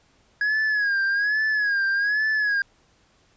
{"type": "tone with vibrato", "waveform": "triangle", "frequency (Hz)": 1661.2, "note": "G#6", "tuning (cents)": 0, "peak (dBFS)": -18, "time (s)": [0.41, 2.62], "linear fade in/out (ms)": 2, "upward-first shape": "sine", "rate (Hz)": 1.2, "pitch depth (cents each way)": 86, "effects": ["pink hiss -61 dBFS RMS until 3.36 s", "resampled to 16000 Hz"]}